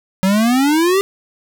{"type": "exponential sweep", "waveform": "square", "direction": "up", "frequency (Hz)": [185, 403.1], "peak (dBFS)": -12, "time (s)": [0.23, 1.01], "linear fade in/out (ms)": 0, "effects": []}